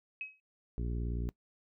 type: tone with exponential decay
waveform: sine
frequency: 2550 Hz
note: D#7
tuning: 42 cents sharp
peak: -34 dBFS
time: 0.21-0.4 s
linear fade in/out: 1 ms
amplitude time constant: 41 ms
type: harmonic tone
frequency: 59 Hz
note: A#1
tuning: 22 cents sharp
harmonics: 1 / 2 / 3 / 4 / 5 / 6 / 7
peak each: -34 / -40 / -44 / -46 / -48 / -50 / -51 dBFS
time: 0.78-1.29 s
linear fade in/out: 0 ms
effects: noise-tail reverb RT60 0.1 s tail -21 dB re dry